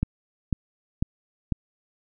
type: click train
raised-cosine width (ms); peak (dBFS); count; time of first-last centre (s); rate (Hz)
5; -10; 4; 0.03-1.523; 2.01
effects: none